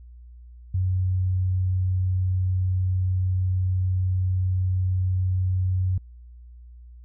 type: tone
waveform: sine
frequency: 92.6 Hz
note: F#2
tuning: 2 cents sharp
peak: -20 dBFS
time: 0.74-5.98 s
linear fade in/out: 5 ms
effects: added 60 Hz sine -42 dBFS peak until 7.04 s